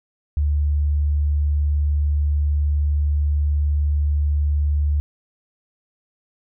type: tone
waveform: sine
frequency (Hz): 73.42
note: D2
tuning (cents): 0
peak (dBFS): -16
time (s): 0.37-5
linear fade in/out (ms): 0
effects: none